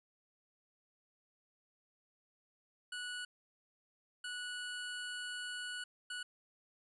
25% pulse tone bursts at uneven times, 1471 Hz, F#6, 11 cents flat, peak -37 dBFS, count 3, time 2.92-3.25 / 4.24-5.84 / 6.1-6.23 s, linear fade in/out 5 ms, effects resampled to 24000 Hz

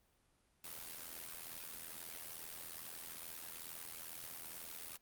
white noise with amplitude modulation, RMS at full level -45 dBFS, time 0.64-4.97 s, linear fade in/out 5 ms, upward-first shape sine, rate 82.3 Hz, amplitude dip 80%, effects pink hiss -75 dBFS RMS until 5.01 s + Opus 32 kbps

